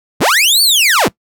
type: linear two-way sweep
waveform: sawtooth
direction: up then down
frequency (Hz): 40.96 to 4614 to 40.96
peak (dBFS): -5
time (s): 0.2-1.09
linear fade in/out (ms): 20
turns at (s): 0.62
effects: noise-tail reverb RT60 0.1 s tail -21 dB re dry